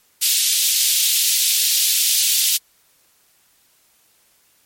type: high-pass noise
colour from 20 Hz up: pink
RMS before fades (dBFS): -17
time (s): 0.21-2.58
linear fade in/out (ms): 20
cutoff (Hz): 3200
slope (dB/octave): 24
effects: white hiss -58 dBFS RMS until 4.65 s + MP3 64 kbps